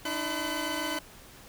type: tone cluster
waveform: 20% pulse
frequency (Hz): 294.4 / 321.8 / 1013 / 1512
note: D4 / E4 / B5 / F#6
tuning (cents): +4 / -42 / +44 / +37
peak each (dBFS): -31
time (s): 0.05-0.99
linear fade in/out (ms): 5
effects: pink hiss -51 dBFS RMS until 1.48 s